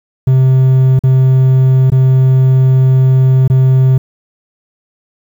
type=tone with dropouts; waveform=triangle; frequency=130.81 Hz; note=C3; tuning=in tune; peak=-3 dBFS; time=0.27-3.98 s; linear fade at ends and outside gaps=5 ms; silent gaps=0.992-1.036 / 1.902-1.919 / 3.478-3.499 s; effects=7-bit